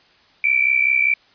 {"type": "tone pair together", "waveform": "sine", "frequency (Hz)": [2298, 2363], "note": ["D7", "D7"], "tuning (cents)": [-38, 10], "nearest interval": "unison", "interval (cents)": 48, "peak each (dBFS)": -17, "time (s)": [0.44, 1.14], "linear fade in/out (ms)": 2, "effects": ["white hiss -54 dBFS RMS until 1.34 s", "resampled to 11025 Hz"]}